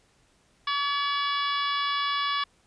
harmonic tone with a mistuned harmonic, 569 Hz, C#5, 45 cents sharp, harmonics 2 / 3 / 4 / 5 / 6 / 7 / 8 / 9, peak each -27 / -34 / -36 / -37 / -32 / -39 / -42 / -41 dBFS, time 0.67-2.44 s, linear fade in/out 5 ms, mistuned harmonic 5, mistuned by +19 cents, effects pink hiss -64 dBFS RMS until 2.66 s + resampled to 22050 Hz

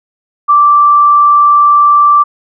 sine tone, 1170 Hz, D6, 7 cents flat, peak -3 dBFS, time 0.48-2.24 s, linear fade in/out 20 ms, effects none

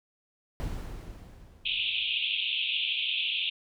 brown noise with exponential decay, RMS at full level -32 dBFS, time 0.6-2.44 s, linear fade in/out 0 ms, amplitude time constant 400 ms
pink band-pass noise, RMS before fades -30 dBFS, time 1.65-3.5 s, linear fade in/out 10 ms, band 2500 to 3600 Hz, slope 96 dB/octave
effects none

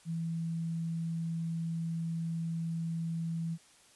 sine tone, 165.2 Hz, E3, 4 cents sharp, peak -32 dBFS, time 0.05-3.58 s, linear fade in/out 50 ms, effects white hiss -61 dBFS RMS until 3.95 s + resampled to 24000 Hz

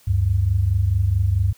sine tone pair together, 73.42 / 98 Hz, D2 / G2, 0 / 0 cents, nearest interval perfect fourth, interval 500 cents, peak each -21 / -17 dBFS, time 0.07-1.53 s, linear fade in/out 10 ms, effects white hiss -54 dBFS RMS until 1.57 s

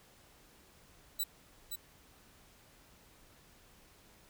5% pulse tone with echo, 3951 Hz, B7, in tune, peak -24 dBFS, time 1.19-1.24 s, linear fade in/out 10 ms, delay 520 ms, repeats 1, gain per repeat -6 dB, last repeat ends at 1.76 s, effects pink hiss -62 dBFS RMS until 4.29 s

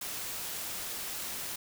white noise, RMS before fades -38 dBFS, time 0.01-1.56 s, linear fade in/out 5 ms, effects none

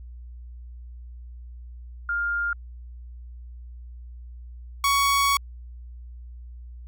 sine / sawtooth tone pair in turn, 1405 / 1118.3 Hz, F6 / C#6, +10 / +15 cents, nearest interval major third, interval 395 cents, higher first, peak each -23 / -15 dBFS, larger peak second, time 2.09-2.53 / 4.84-5.37 s, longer second, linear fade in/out 2 ms, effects added 60 Hz sine -38 dBFS peak until 6.87 s

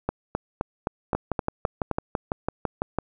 two click trains, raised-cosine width 1 ms, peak -10 / -10 dBFS, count 8 / 12, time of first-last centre 0.09-1.913 / 1.15-2.986 s, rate 3.84 / 5.99 Hz, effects none

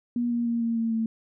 sine tone with pitch steps, 240 / 236.8 / 233.7 / 230.6 / 227.6 / 224.6 Hz, B3 / A#3 / A#3 / A#3 / A#3 / A3, -49 / +27 / +5 / -19 / -41 / +36 cents, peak -23 dBFS, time 0.16-1.06 s, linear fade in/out 2 ms, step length 150 ms, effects none

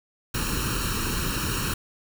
pink noise with comb filter, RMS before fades -27 dBFS, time 0.34-1.74 s, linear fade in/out 5 ms, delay 0.72 ms, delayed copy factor +0.85, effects none

